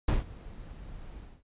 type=noise with ADSR envelope; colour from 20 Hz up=brown; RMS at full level=-22 dBFS; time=0.08-1.43 s; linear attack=5 ms; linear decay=150 ms; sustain=-22 dB; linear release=230 ms; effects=resampled to 8000 Hz